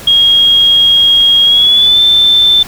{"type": "tone with pitch glide", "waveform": "sine", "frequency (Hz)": [3270, 3545], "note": ["G#7", "A7"], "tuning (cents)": [-28, 12], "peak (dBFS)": -4, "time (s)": [0.07, 2.63], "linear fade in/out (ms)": 5, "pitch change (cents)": 140, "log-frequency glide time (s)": [1.44, 1.99], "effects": ["pink hiss -29 dBFS RMS until 2.67 s"]}